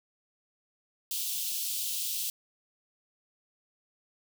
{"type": "high-pass noise", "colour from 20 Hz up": "white", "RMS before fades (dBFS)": -33, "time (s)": [1.11, 2.3], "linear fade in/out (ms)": 2, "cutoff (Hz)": 2800, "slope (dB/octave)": 48, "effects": []}